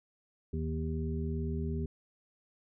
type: harmonic tone with a mistuned harmonic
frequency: 79 Hz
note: D#2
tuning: 27 cents sharp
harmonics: 1 / 2 / 3 / 5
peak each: -34 / -37 / -39 / -41 dBFS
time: 0.53-1.86 s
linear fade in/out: 5 ms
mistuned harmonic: 2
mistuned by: +15 cents
effects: none